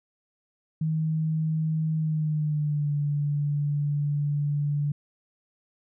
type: tone with pitch glide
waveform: sine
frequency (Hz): 157.9 to 145.63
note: D#3 to D3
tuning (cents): +26 to -14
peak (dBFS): -23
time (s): 0.81-4.92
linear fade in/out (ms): 5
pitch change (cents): -140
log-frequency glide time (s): 1.96-2.93
effects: none